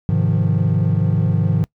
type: chord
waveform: triangle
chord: F minor seventh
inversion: first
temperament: equal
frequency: 103.83 / 130.81 / 155.56 / 174.61 Hz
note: Ab2 / C3 / Eb3 / F3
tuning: 0 / 0 / 0 / 0 cents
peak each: -16 / -19 / -16 / -18 dBFS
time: 0.09-1.64 s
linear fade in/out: 0 ms
effects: noise-tail reverb RT60 0.1 s tail -23 dB re dry + tanh soft clip ceiling -6 dBFS